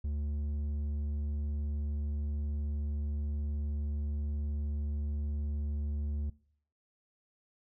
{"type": "tone with low-pass filter", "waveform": "square", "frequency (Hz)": 73.42, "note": "D2", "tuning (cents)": 0, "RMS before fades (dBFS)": -34, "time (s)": [0.04, 6.3], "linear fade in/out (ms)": 5, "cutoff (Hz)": 180, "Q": 0.53, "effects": ["noise-tail reverb RT60 0.6 s tail -22 dB re dry"]}